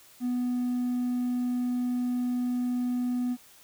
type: tone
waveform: triangle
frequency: 246.9 Hz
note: B3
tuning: in tune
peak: -23 dBFS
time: 0.2-3.37 s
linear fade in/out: 50 ms
effects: tanh soft clip ceiling -20 dBFS + white hiss -55 dBFS RMS until 3.63 s